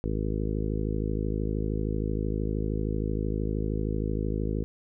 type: harmonic tone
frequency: 53 Hz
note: G#1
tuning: 36 cents sharp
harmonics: 1 / 2 / 3 / 4 / 5 / 6 / 7 / 8 / 9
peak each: -30 / -33 / -35 / -36 / -37 / -38 / -38 / -39 / -40 dBFS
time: 0.04-4.64 s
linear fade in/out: 0 ms
effects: none